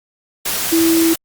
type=tone in noise; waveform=sine; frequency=329.6 Hz; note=E4; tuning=in tune; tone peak=-11 dBFS; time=0.72-1.14 s; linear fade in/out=10 ms; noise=white; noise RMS=-20 dBFS; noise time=0.45-1.16 s; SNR=+6 dB; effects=Opus 48 kbps